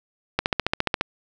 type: click train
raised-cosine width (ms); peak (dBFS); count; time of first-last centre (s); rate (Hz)
0.3; -4; 10; 0.39-1.011; 14.5
effects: none